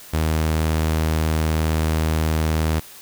sawtooth tone, 79 Hz, D#2, 27 cents sharp, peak -14 dBFS, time 0.13-2.8 s, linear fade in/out 10 ms, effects white hiss -42 dBFS RMS until 3.01 s

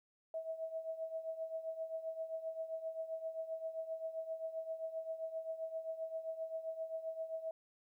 sine tone with tremolo, 647 Hz, E5, 32 cents flat, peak -36 dBFS, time 0.34-7.51 s, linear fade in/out 2 ms, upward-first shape triangle, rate 7.6 Hz, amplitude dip 80%, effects 13-bit

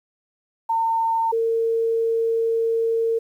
sine tone pair in turn, 907 / 455.5 Hz, A#5 / A#4, -48 / -40 cents, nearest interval octave, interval 1192 cents, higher first, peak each -18 / -18 dBFS, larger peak neither, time 0.69-1.32 / 1.32-3.19 s, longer second, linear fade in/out 10 ms, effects 9-bit

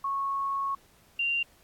sine tone pair in turn, 1101 / 2774 Hz, C#6 / F7, -12 / -12 cents, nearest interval octave + major third, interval 1600 cents, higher second, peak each -27 / -25 dBFS, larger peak second, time 0.04-0.75 / 1.19-1.43 s, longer first, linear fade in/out 5 ms, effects pink hiss -61 dBFS RMS until 1.63 s + AAC 64 kbps

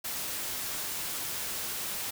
white noise, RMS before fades -35 dBFS, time 0.04-2.11 s, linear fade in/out 10 ms, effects none

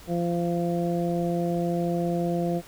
harmonic tone, 172.3 Hz, F3, 23 cents flat, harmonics 1 / 2 / 3 / 4, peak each -26 / -29 / -31 / -32 dBFS, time 0.07-2.62 s, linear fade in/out 50 ms, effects pink hiss -48 dBFS RMS until 2.67 s

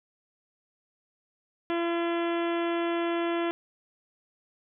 harmonic tone, 339.7 Hz, F4, 48 cents flat, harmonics 1 / 2 / 3 / 4 / 5 / 6 / 7 / 8 / 9 / 10, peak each -27 / -33 / -37 / -39 / -41 / -43 / -44 / -45 / -46 / -47 dBFS, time 1.7-3.51 s, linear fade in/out 0 ms, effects none

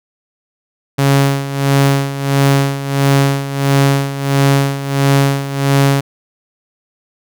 sawtooth tone with tremolo, 138.59 Hz, C#3, in tune, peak -4 dBFS, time 0.98-6.01 s, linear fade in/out 10 ms, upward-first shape sine, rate 1.5 Hz, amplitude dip 75%, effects none

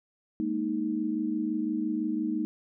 sine chord, Ab suspended second, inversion none, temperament just, 207.7 / 233.6 / 311.5 Hz, Ab3 / Bb3 / Eb4, 0 / +4 / +2 cents, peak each -34 / -32 / -29 dBFS, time 0.4-2.45 s, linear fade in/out 0 ms, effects none

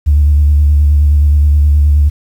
sine tone with vibrato, 73.42 Hz, D2, in tune, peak -4 dBFS, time 0.06-2.1 s, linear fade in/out 20 ms, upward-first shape square, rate 9.5 Hz, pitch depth 32 cents each way, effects tanh soft clip ceiling -1 dBFS + 7-bit

